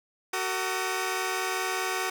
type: tone cluster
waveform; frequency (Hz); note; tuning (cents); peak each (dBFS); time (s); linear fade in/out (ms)
10% pulse; 375.4 / 455 / 1235; F#4 / A#4 / D#6; +25 / -42 / -13; -21 / -26 / -28; 0.33-2.1; 5
effects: none